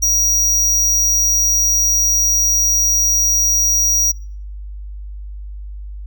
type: tone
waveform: square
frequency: 5750 Hz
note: F8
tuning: 50 cents sharp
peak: -12 dBFS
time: 0.02-4.12 s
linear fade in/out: 10 ms
effects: noise-tail reverb RT60 0.5 s tail -26 dB re dry + added 50 Hz sine -27 dBFS peak until 6.06 s